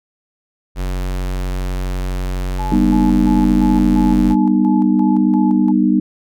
square tone, 46.06 Hz, F#1, 7 cents flat, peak -19 dBFS, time 0.75-4.36 s, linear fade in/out 50 ms
sine tone with tremolo, 857 Hz, A5, 46 cents flat, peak -23 dBFS, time 2.58-5.72 s, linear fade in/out 20 ms, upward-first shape square, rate 2.9 Hz, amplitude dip 75%
sine chord, G augmented, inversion none, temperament just, 196 / 245 / 306.2 Hz, G3 / B3 / D#4, 0 / -14 / -28 cents, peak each -15 dBFS, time 2.72-6 s, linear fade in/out 2 ms
effects none

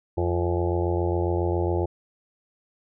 harmonic tone with a mistuned harmonic, 87.31 Hz, F2, in tune, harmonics 1 / 2 / 4 / 5 / 6 / 7 / 8 / 9 / 10, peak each -25 / -36 / -26 / -32 / -33 / -36 / -37 / -37 / -36 dBFS, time 0.17-1.86 s, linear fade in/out 10 ms, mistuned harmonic 10, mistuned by -40 cents, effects none

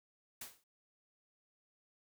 white noise with exponential decay, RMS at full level -42 dBFS, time 0.41-0.64 s, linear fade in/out 5 ms, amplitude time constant 49 ms, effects none

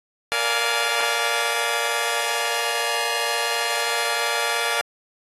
10% pulse chord, Bb dominant seventh, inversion none, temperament just, 466.2 / 582.7 / 699.2 / 839.1 Hz, Bb4 / D5 / F5 / Ab5, 0 / -14 / +2 / +18 cents, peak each -19 dBFS, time 0.32-4.81 s, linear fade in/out 0 ms, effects AAC 32 kbps

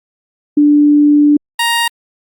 sine / 15% pulse tone pair in turn, 293.8 / 935.4 Hz, D4 / A#5, +1 / +6 cents, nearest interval octave + minor sixth, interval 2005 cents, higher second, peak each -5 dBFS, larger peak neither, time 0.57-1.37 / 1.59-1.88 s, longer first, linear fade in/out 5 ms, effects Opus 48 kbps

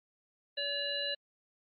harmonic tone, 570 Hz, C#5, 48 cents sharp, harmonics 1 / 3 / 5 / 7, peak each -39 / -40 / -38 / -35 dBFS, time 0.57-1.15 s, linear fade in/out 10 ms, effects MP3 32 kbps

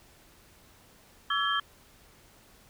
sine tone cluster, 1137 / 1330 / 1690 / 3163 Hz, C#6 / E6 / G#6 / G7, +44 / +15 / +30 / +15 cents, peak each -31 dBFS, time 1.3-1.6 s, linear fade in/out 5 ms, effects pink hiss -58 dBFS RMS until 2.69 s

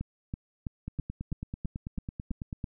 two click trains, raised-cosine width 5 ms, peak -21 / -23 dBFS, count 9 / 16, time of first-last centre 0.01-2.642 / 0.88-2.528 s, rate 3.04 / 9.1 Hz, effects none

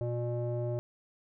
square tone with low-pass filter, 120 Hz, B2, 49 cents flat, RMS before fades -33 dBFS, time 0.01-0.79 s, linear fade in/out 0 ms, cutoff 550 Hz, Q 3.9, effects none

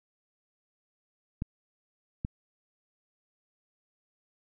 clicks, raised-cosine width 5 ms, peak -19 dBFS, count 2, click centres 1.421 / 2.249 s, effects none

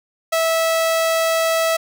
sawtooth tone, 653 Hz, E5, 17 cents flat, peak -12 dBFS, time 0.32-1.77 s, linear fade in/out 10 ms, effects none

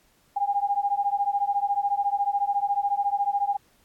sine beating tone pair, 801 / 815 Hz, G5 / G#5, +37 / -33 cents, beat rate 14 Hz, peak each -25 dBFS, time 0.36-3.57 s, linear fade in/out 10 ms, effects pink hiss -63 dBFS RMS until 3.84 s + AAC 64 kbps

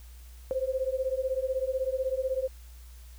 sine beating tone pair, 515 / 531 Hz, C5 / C5, -28 / +25 cents, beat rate 16 Hz, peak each -30 / -30 dBFS, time 0.51-2.48 s, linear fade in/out 0 ms, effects added 60 Hz sine -45 dBFS peak until 3.18 s + white hiss -58 dBFS RMS until 3.18 s

